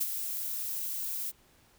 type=noise with ADSR envelope; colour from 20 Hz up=violet; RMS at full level=-28 dBFS; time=0-1.32 s; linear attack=14 ms; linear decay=38 ms; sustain=-7 dB; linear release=29 ms; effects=pink hiss -63 dBFS RMS until 1.78 s